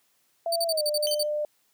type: tone with pitch glide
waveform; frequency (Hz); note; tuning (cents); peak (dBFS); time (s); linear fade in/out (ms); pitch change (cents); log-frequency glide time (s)
sine; 672 to 598.7; E5 to D5; +33 to +33; -25; 0.46-1.45; 2; -200; 0.66-0.83
type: tone bursts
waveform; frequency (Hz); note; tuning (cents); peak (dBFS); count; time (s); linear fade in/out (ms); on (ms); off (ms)
sawtooth; 4580; D8; -44; -22; 9; 0.52-1.232; 5; 40; 44
type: tone with exponential decay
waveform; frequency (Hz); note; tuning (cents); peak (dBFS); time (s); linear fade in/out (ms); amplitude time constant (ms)
sawtooth; 3081; G7; -31; -23; 1.07-1.29; 0; 47
effects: white hiss -68 dBFS RMS until 1.73 s + high-pass 100 Hz 12 dB/octave